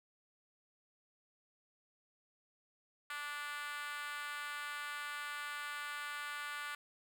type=tone with high-pass filter; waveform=5% pulse; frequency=292.1 Hz; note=D4; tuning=9 cents flat; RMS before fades=-43 dBFS; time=3.1-6.75 s; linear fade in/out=2 ms; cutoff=1300 Hz; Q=3.2; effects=none